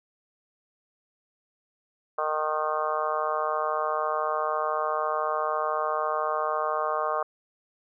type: harmonic tone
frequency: 154 Hz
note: D#3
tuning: 17 cents flat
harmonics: 3 / 4 / 5 / 6 / 7 / 8 / 9 / 10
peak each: -34 / -30 / -33 / -39 / -30 / -31 / -41 / -43 dBFS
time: 2.18-7.23 s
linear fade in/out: 5 ms
effects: none